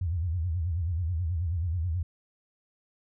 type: tone with vibrato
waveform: sine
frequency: 85.1 Hz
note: F2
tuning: 44 cents flat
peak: -26 dBFS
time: 0.01-2.03 s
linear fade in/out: 5 ms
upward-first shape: sine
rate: 9.3 Hz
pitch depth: 160 cents each way
effects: none